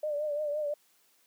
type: tone with vibrato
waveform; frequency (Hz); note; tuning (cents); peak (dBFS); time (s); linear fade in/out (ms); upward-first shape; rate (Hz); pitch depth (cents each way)
sine; 595; D5; +22; -29; 0.03-0.74; 5; triangle; 5.8; 65
effects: white hiss -67 dBFS RMS until 1.26 s + high-pass 200 Hz 12 dB/octave